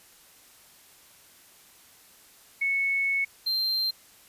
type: tone pair in turn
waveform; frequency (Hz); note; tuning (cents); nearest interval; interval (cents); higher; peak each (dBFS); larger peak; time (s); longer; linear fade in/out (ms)
sine / triangle; 2206 / 4155; C#7 / C8; -9 / -13; major seventh; 1096; second; -23; neither; 2.61-3.25 / 3.46-3.91; first; 10
effects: white hiss -55 dBFS RMS until 4.28 s + resampled to 32000 Hz